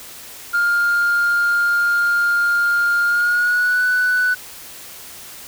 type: tone with pitch glide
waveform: sine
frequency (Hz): 1407 to 1489.8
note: F6 to F#6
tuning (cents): +12 to +11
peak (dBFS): -12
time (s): 0.53-4.35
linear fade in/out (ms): 20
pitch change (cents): +99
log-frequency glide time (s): 3.05-3.84
effects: tanh soft clip ceiling -12 dBFS + white hiss -37 dBFS RMS until 5.47 s